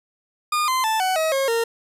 40% pulse tone with pitch steps, 1216 / 1034.4 / 879.9 / 748.5 / 636.8 / 541.7 / 460.8 Hz, D#6 / C6 / A5 / F#5 / D#5 / C#5 / A#4, -40 / -20 / 0 / +20 / +40 / -40 / -20 cents, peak -18 dBFS, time 0.52-1.64 s, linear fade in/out 5 ms, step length 160 ms, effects resampled to 32000 Hz + 8-bit

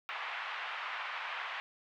pink band-pass noise, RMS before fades -40 dBFS, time 0.09-1.6 s, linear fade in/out 0 ms, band 890 to 2900 Hz, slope 24 dB/octave, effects none

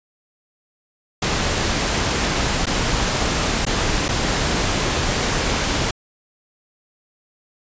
pink noise with dropouts, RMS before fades -20 dBFS, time 1.22-5.91 s, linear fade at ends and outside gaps 5 ms, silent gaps 2.657-2.667 / 3.652-3.665 / 4.083-4.088 s, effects resampled to 16000 Hz

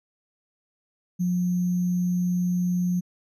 sine tone with sample-and-hold, 178.7 Hz, F3, 40 cents sharp, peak -21 dBFS, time 1.19-3.01 s, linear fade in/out 20 ms, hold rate 6300 Hz, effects resampled to 32000 Hz

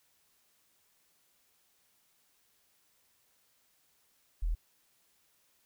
sine tone, 40.6 Hz, E1, 26 cents flat, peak -28 dBFS, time 4.42-4.55 s, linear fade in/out 10 ms, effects white hiss -71 dBFS RMS until 5.65 s

